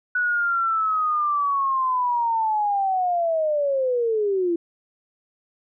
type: linear sweep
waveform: sine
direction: down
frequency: 1480 to 331.9 Hz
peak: -19 dBFS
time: 0.15-4.56 s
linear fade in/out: 5 ms
effects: none